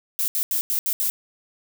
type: noise bursts at uneven times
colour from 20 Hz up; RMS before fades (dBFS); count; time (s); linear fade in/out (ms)
violet; -23; 6; 0.19-0.28 / 0.35-0.43 / 0.51-0.61 / 0.7-0.79 / 0.86-0.93 / 1-1.1; 0
effects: none